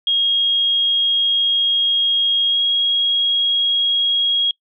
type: tone with pitch glide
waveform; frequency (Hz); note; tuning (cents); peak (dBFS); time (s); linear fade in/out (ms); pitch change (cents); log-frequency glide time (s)
sine; 3267 to 3290; G#7 to G#7; -29 to -17; -14; 0.07-4.51; 2; +12; 2.49-2.58
effects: noise-tail reverb RT60 0.1 s tail -24 dB re dry